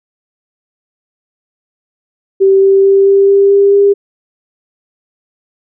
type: tone with pitch steps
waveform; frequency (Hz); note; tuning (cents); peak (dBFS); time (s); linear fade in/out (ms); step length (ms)
sine; 387.7 / 389.9 / 392.2 / 394.5 / 396.8 / 399.1 / 401.4; G4 / G4 / G4 / G4 / G4 / G4 / G4; -19 / -9 / +1 / +11 / +21 / +31 / +41; -4; 2.4-3.94; 20; 220
effects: none